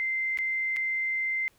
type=tone with dropouts; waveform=sine; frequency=2081 Hz; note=C7; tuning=10 cents flat; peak=-26 dBFS; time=0-1.48 s; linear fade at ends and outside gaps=0 ms; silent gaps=0.374-0.387 / 0.763-0.768 s; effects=pink hiss -64 dBFS RMS until 1.58 s